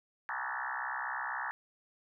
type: tone with frequency modulation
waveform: sine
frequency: 1318.5 Hz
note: E6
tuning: in tune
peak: -34 dBFS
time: 0.29-1.51 s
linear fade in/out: 0 ms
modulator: 64 Hz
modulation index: 7.9
effects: none